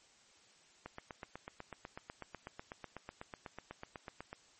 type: click train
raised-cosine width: 0.5 ms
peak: -29 dBFS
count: 29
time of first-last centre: 0.86-4.33 s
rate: 8.07 Hz
effects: white hiss -65 dBFS RMS until 4.59 s + MP3 32 kbps